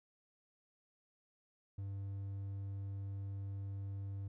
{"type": "tone", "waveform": "triangle", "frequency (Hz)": 98.6, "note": "G2", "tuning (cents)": 11, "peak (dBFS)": -38, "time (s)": [1.78, 4.28], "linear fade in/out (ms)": 5, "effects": []}